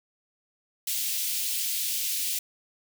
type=high-pass noise; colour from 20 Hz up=white; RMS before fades=-29 dBFS; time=0.87-2.39 s; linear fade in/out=5 ms; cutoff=2600 Hz; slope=24 dB/octave; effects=none